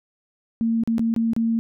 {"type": "tone with dropouts", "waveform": "sine", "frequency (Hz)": 228, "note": "A#3", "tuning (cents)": -38, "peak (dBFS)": -18, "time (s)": [0.61, 1.59], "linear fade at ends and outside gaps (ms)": 0, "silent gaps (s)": [[0.836, 0.875], [0.982, 0.994], [1.14, 1.163], [1.334, 1.364]], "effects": []}